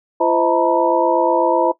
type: tone cluster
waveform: sine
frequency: 341.1 / 512 / 641 / 899 / 967 Hz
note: F4 / C5 / E5 / A5 / B5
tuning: -41 / -38 / -49 / +37 / -37 cents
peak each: -19 dBFS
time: 0.2-1.72 s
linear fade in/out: 10 ms
effects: noise-tail reverb RT60 0.1 s tail -18 dB re dry